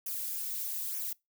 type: noise with flanger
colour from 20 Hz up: violet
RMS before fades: -36 dBFS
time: 0.06-1.13 s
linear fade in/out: 5 ms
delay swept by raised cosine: 0.24 to 4.44 ms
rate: 1.1 Hz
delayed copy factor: -0.75
effects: noise-tail reverb RT60 0.2 s tail -24 dB re dry